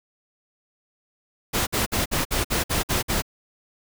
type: noise bursts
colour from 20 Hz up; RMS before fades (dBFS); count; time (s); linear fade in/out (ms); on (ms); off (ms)
pink; -23; 9; 1.53-3.222; 20; 140; 54
effects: none